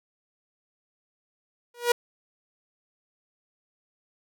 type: tone with exponential growth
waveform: sawtooth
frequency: 480 Hz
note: B4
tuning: 49 cents flat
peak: -12 dBFS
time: 1.74-1.92 s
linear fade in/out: 5 ms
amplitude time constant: 38 ms
effects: none